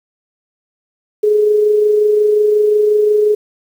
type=tone with amplitude modulation; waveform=sine; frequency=421.3 Hz; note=G#4; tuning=25 cents sharp; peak=-7 dBFS; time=1.23-3.35 s; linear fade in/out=10 ms; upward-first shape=sine; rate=25.6 Hz; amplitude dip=35%; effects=7-bit